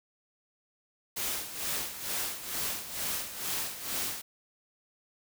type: noise with tremolo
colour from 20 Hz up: white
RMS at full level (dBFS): -32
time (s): 1.16-4.22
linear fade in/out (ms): 10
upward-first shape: sine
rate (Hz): 2.2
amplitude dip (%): 70
effects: none